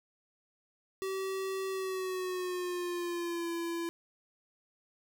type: tone with pitch glide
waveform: square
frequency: 383.4 to 337.6 Hz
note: G4 to E4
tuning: -38 to +41 cents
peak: -34 dBFS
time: 1.02-3.89 s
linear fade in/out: 0 ms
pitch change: -221 cents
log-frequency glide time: 1.69-3.51 s
effects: none